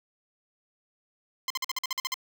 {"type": "tone bursts", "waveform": "10% pulse", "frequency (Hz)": 1041, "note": "C6", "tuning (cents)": -9, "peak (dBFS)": -19, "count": 10, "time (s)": [1.48, 2.142], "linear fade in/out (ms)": 2, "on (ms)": 23, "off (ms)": 48, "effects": ["10-bit"]}